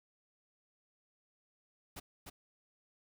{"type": "noise with echo", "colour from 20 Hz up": "pink", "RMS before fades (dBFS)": -45, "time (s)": [1.96, 2], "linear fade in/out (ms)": 10, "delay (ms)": 300, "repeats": 1, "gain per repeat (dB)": -3, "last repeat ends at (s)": 2.3, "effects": []}